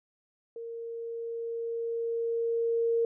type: tone with level ramp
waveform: sine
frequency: 462.3 Hz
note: A#4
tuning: 14 cents flat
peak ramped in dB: -37 to -23 dBFS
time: 0.56-3.05 s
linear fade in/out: 2 ms
effects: none